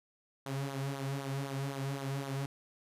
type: tone with flanger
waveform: sawtooth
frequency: 137.3 Hz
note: C#3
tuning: 16 cents flat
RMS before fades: -37 dBFS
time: 0.46-2.46 s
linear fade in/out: 2 ms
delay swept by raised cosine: 0.38 to 3.58 ms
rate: 3.9 Hz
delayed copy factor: -0.65
effects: resampled to 32000 Hz